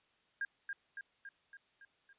sine tone with echo, 1615 Hz, G#6, 49 cents flat, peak -34 dBFS, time 0.41-0.45 s, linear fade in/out 2 ms, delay 280 ms, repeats 6, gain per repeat -4 dB, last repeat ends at 2.13 s, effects white hiss -73 dBFS RMS until 2.18 s + resampled to 8000 Hz

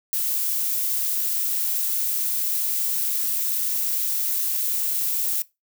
violet noise, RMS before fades -24 dBFS, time 0.13-5.42 s, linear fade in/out 0 ms, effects noise-tail reverb RT60 0.2 s tail -19 dB re dry

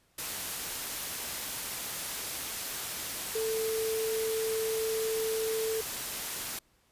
sine tone in noise, 443.1 Hz, A4, 12 cents sharp, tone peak -29 dBFS, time 3.35-5.81 s, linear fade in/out 5 ms, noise white, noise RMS -36 dBFS, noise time 0.18-6.59 s, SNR +4 dB, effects pink hiss -68 dBFS RMS until 6.91 s + resampled to 32000 Hz

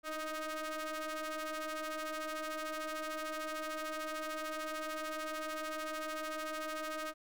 sawtooth ring-modulated tone, 313.9 Hz, D#4, 15 cents sharp, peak -31 dBFS, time 0.03-7.14 s, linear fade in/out 50 ms, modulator 935 Hz, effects none

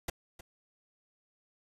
pink noise with echo, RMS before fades -34 dBFS, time 0.08-0.1 s, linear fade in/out 5 ms, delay 310 ms, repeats 1, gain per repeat -15 dB, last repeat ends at 0.41 s, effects resampled to 32000 Hz

